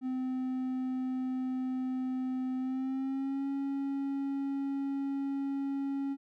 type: tone with pitch glide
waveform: triangle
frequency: 257.4 to 275.9 Hz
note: C4 to C#4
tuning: -28 to -8 cents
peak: -29 dBFS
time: 0.01-6.17 s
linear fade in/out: 50 ms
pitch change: +120 cents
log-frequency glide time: 2.57-3.48 s
effects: none